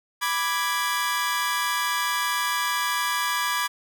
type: chord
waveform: sawtooth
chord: G# diminished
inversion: first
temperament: equal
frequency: 987.8 / 1174.7 / 1661.2 Hz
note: B5 / D6 / G#6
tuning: 0 / 0 / 0 cents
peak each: -24 dBFS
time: 0.21-3.68 s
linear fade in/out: 20 ms
effects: none